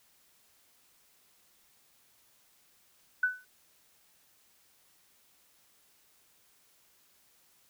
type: tone with exponential decay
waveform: sine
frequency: 1497 Hz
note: F#6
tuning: 20 cents sharp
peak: -21 dBFS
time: 3.23-3.45 s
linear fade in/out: 5 ms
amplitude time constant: 46 ms
effects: white hiss -66 dBFS RMS until 7.69 s